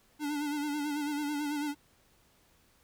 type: tone with vibrato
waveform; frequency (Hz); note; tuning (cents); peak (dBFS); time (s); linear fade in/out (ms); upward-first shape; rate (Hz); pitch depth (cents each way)
square; 293.7; D4; 0; -32; 0.19-1.75; 50; sine; 9.1; 50
effects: pink hiss -66 dBFS RMS until 2.83 s